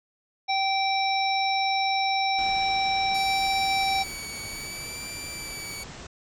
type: harmonic tone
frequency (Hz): 777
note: G5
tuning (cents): -16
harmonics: 1 / 3 / 5 / 7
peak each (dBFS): -24 / -29 / -31 / -32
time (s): 0.48-4.04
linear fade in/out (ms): 20
type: low-pass noise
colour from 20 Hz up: pink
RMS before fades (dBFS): -42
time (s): 2.38-6.07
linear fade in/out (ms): 5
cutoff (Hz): 7900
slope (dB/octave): 96
type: tone with vibrato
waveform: 15% pulse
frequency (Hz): 2300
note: D7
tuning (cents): -37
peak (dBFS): -28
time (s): 3.14-5.84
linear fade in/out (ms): 10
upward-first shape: sine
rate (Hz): 0.62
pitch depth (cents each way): 36
effects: none